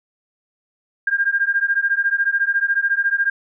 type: beating tone pair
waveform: sine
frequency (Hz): 1600 / 1614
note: G6 / G#6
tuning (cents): +35 / -50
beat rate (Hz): 14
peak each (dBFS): -19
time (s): 1.07-3.3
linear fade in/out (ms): 5
effects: none